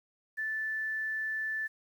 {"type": "tone with quantisation", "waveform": "sine", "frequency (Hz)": 1755, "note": "A6", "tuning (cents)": -5, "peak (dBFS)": -31, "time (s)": [0.37, 1.68], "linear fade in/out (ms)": 20, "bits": 10, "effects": []}